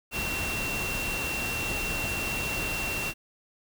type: tone in noise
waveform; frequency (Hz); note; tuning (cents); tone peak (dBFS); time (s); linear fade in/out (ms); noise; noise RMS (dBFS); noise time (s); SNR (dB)
sine; 2727; F7; -42; -31; 0.11-3.14; 50; pink; -33; 0.11-3.14; -1
effects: none